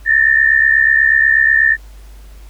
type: tone pair together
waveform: sine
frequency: 1760 / 1828.2 Hz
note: A6 / A#6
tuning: 0 / -34 cents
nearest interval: minor second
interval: 66 cents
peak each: -11 dBFS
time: 0.05-1.77 s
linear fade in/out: 50 ms
effects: added 50 Hz sine -34 dBFS peak until 2.49 s + pink hiss -48 dBFS RMS until 2.49 s